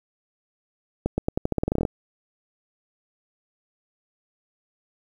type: accelerating click train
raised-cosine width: 2 ms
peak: -9 dBFS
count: 15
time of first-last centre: 1.06-1.852 s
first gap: 120 ms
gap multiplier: 0.87
effects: 8-bit